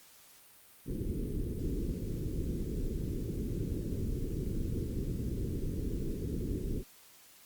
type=low-pass noise; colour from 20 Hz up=pink; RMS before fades=-35 dBFS; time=0.85-6.84 s; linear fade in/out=50 ms; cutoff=430 Hz; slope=48 dB/octave; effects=white hiss -58 dBFS RMS until 7.45 s + Opus 48 kbps